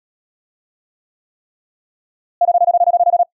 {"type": "tone bursts", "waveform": "sine", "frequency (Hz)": 698.5, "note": "F5", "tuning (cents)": 0, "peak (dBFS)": -8, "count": 13, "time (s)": [2.41, 3.232], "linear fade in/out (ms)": 5, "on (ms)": 42, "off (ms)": 23, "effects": ["noise-tail reverb RT60 0.1 s tail -24 dB re dry"]}